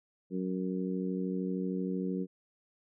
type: harmonic tone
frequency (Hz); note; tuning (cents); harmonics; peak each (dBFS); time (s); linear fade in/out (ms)
93; F#2; +9; 2 / 3 / 4 / 5; -33 / -37 / -39 / -41; 0.3-2.27; 50
effects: none